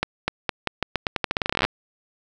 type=accelerating click train; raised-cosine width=0.3 ms; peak=-5 dBFS; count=23; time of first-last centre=0.03-1.65 s; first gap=250 ms; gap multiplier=0.85; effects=none